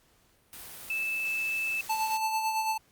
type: noise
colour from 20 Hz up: white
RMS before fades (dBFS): -44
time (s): 0.53-2.17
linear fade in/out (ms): 0
type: tone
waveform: sine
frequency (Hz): 2628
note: E7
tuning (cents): -6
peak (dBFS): -28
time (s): 0.9-1.81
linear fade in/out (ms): 2
type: tone with tremolo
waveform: square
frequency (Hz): 880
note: A5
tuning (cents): 0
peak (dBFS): -26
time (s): 1.89-2.78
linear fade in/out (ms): 10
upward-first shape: sine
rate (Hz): 9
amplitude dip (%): 45
effects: pink hiss -65 dBFS RMS until 2.91 s + Opus 48 kbps